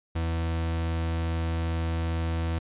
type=tone; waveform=40% pulse; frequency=82.41 Hz; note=E2; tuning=in tune; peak=-25 dBFS; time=0.15-2.59 s; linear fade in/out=10 ms; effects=resampled to 8000 Hz